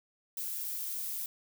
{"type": "noise", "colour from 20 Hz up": "violet", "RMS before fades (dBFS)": -37, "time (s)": [0.37, 1.26], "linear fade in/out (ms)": 2, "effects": []}